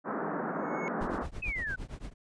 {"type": "band-pass noise", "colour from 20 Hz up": "pink", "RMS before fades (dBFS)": -34, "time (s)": [0.04, 1.27], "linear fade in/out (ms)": 50, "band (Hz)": [170, 1600], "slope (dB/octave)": 48}
{"type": "tone with exponential growth", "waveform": "triangle", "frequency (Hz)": 2194, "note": "C#7", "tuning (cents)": -18, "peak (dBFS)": -33, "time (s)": [0.48, 0.88], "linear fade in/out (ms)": 0, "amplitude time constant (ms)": 86}
{"type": "noise with tremolo", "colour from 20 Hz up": "brown", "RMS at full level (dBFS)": -36, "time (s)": [1, 2.14], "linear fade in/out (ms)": 20, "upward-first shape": "triangle", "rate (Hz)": 8.8, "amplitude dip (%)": 100}
{"type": "exponential sweep", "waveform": "sine", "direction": "down", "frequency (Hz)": [2622, 1480], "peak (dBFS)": -32, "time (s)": [1.42, 1.76], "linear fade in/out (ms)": 10}
{"effects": ["resampled to 22050 Hz"]}